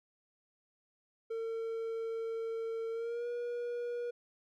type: tone with pitch glide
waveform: triangle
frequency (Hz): 453.2 to 480.1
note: A#4 to B4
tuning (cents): -49 to -49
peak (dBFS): -33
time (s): 1.3-4.11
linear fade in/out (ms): 10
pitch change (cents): +100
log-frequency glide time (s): 2.91-3.27
effects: none